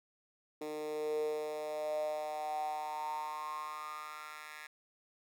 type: tone with high-pass filter sweep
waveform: 10% pulse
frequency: 152.3 Hz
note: D#3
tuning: 37 cents flat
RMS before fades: -39 dBFS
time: 0.61-4.67 s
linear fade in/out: 5 ms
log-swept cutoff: 370 to 1600 Hz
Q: 9.1
effects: none